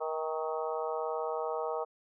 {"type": "harmonic tone with a mistuned harmonic", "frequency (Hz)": 158.2, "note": "D#3", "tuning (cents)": 29, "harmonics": [3, 4, 5, 6, 7, 8], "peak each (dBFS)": [-35, -37, -39, -41, -42, -43], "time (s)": [0, 1.85], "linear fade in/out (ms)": 20, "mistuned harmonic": 6, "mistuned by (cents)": -42, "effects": []}